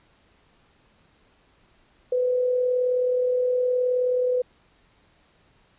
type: tone with amplitude modulation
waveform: sine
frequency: 500 Hz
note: B4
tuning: 21 cents sharp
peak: -18 dBFS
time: 2.12-4.42 s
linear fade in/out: 5 ms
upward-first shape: sine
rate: 39.1 Hz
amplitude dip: 35%
effects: pink hiss -61 dBFS RMS until 5.78 s + resampled to 8000 Hz